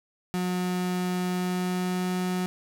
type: tone with pitch glide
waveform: 35% pulse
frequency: 181 to 182.36 Hz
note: F#3 to F#3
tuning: -38 to -25 cents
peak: -24 dBFS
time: 0.34-2.46 s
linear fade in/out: 0 ms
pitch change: +13 cents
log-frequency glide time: 1.3-2.08 s
effects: none